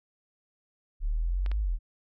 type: exponential two-way sweep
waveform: sine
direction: up then down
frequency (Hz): 35.23 to 53.4 to 35.23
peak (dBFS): -25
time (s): 1-1.79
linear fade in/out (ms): 50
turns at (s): 1.61
type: clicks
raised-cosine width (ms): 0.3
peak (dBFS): -25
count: 2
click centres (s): 1.462 / 1.516
effects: none